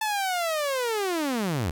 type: linear sweep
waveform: sawtooth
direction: down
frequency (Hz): 880 to 71.3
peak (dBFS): -21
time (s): 0.01-1.71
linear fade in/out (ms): 5
effects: none